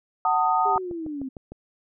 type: chord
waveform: sine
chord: D# diminished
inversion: first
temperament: just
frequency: 746.7 / 896 / 1244.5 Hz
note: F#5 / A5 / D#6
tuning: +16 / +31 / 0 cents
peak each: -23 dBFS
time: 0.25-0.78 s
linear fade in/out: 2 ms
type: linear sweep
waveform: sine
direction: down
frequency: 411.4 to 257 Hz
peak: -29 dBFS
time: 0.65-1.29 s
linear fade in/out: 10 ms
type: click train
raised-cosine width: 2 ms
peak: -25 dBFS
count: 6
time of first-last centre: 0.76-1.52 s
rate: 6.58 Hz
effects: none